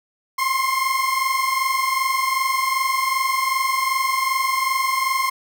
30% pulse tone pair together, 1048.4 / 1071 Hz, C6 / C6, +3 / +40 cents, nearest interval unison, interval 37 cents, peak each -19 dBFS, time 0.38-5.3 s, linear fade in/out 10 ms, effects none

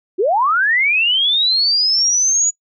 sine linear sweep, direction up, 329.6 to 6890 Hz, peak -12 dBFS, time 0.18-2.51 s, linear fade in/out 20 ms, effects noise-tail reverb RT60 0.1 s tail -25 dB re dry

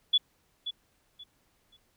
sine tone with echo, 3423 Hz, A7, 48 cents flat, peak -19 dBFS, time 0.13-0.18 s, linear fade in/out 10 ms, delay 530 ms, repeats 3, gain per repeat -12 dB, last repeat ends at 1.77 s, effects pink hiss -70 dBFS RMS until 1.96 s

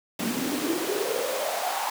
pink noise with high-pass filter sweep, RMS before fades -28 dBFS, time 0.19-1.9 s, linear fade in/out 5 ms, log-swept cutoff 210 to 880 Hz, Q 6.2, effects none

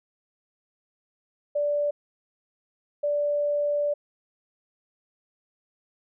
sine tone bursts at uneven times, 584 Hz, D5, 10 cents flat, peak -22 dBFS, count 2, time 1.55-1.91 / 3.03-3.94 s, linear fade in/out 10 ms, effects none

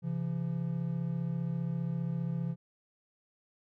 triangle tone pair together, 134.93 / 170 Hz, C#3 / F3, -46 / -46 cents, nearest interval major third, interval 400 cents, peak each -33 / -31 dBFS, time 0.02-2.56 s, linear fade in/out 50 ms, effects none

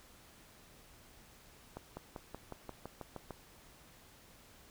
accelerating click train, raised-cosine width 1 ms, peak -29 dBFS, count 10, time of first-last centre 1.77-3.307 s, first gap 200 ms, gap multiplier 0.96, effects pink hiss -60 dBFS RMS until 4.7 s

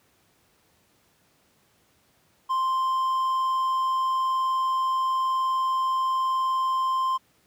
triangle tone, 1046.5 Hz, C6, in tune, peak -20 dBFS, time 2.49-7.18 s, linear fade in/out 20 ms, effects pink hiss -64 dBFS RMS until 7.46 s + high-pass 80 Hz 12 dB/octave

